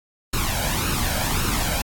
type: noise with flanger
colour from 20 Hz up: pink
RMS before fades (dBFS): -23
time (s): 0.33-1.82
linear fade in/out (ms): 5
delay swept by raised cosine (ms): 0.73 to 1.31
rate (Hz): 1.8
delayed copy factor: +0.65
effects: AAC 64 kbps